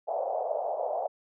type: band-pass noise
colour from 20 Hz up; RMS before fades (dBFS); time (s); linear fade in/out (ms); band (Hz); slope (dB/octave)
white; -31; 0.07-1.08; 20; 530 to 750; 48
effects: none

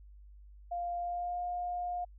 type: tone with pitch glide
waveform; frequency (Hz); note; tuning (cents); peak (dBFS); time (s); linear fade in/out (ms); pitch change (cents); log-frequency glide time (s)
sine; 698.5 to 710.3; F5 to F5; 0 to +29; -33; 0.71-2.05; 10; +29; 0.98-1.41
effects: added 50 Hz sine -51 dBFS peak until 2.18 s

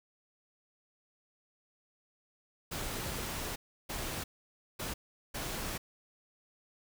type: noise bursts at uneven times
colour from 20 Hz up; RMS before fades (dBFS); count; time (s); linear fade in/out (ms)
pink; -38; 4; 2.71-3.56 / 3.89-4.24 / 4.79-4.94 / 5.34-5.78; 10
effects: none

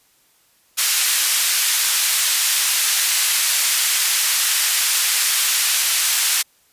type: band-pass noise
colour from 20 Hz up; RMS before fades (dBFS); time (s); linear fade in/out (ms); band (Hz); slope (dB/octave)
white; -18; 0.77-6.43; 20; 1600 to 12000; 12
effects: white hiss -58 dBFS RMS until 6.72 s + resampled to 32000 Hz

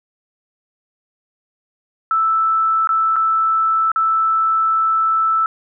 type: tone with dropouts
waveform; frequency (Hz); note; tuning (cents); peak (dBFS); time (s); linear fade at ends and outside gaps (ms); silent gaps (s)
sine; 1318.5; E6; 0; -13; 2.11-5.46; 1; 2.873-2.891 / 3.159-3.164 / 3.917-3.96
effects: none

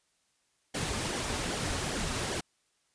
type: noise with flanger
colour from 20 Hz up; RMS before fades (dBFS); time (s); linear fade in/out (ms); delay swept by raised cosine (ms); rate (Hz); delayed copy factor
pink; -33; 0.74-2.41; 10; 0.76 to 6.16; 2.5; -0.55
effects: white hiss -73 dBFS RMS until 2.94 s + resampled to 22050 Hz

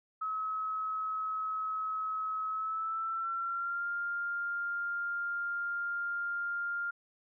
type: tone with pitch glide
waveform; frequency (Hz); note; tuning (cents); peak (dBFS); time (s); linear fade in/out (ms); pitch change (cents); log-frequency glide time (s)
sine; 1284 to 1400.2; E6 to F6; -46 to +4; -32; 0.21-6.91; 10; +150; 2.49-3.87
effects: none

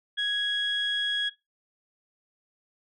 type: tone pair together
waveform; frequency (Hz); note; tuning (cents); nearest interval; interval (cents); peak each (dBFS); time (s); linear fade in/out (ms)
sine; 1661.2 / 3319; G#6 / G#7; 0 / -2; octave; 1198; -28 / -26; 0.17-1.3; 20
effects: noise-tail reverb RT60 0.2 s tail -17 dB re dry + tanh soft clip ceiling -19 dBFS

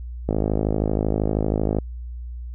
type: click train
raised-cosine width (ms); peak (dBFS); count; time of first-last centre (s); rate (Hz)
2; -8; 80; 0.29-1.786; 52.8
effects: added 60 Hz sine -30 dBFS peak until 2.54 s

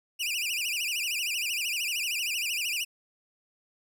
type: tone with vibrato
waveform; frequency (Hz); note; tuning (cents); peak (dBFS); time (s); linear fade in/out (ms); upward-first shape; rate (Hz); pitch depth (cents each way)
sawtooth; 2637; E7; 0; -25; 0.19-2.85; 20; sine; 13; 200
effects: none

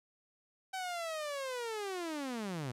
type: linear sweep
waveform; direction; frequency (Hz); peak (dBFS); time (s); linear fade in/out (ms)
sawtooth; down; 767 to 116.54; -33; 0.73-2.72; 10
effects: low-pass 11000 Hz 12 dB/octave

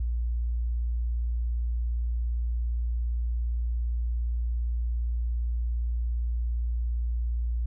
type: tone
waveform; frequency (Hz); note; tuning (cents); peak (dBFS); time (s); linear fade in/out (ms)
sine; 58.7; A#1; +13; -25; 0-7.66; 5
effects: none

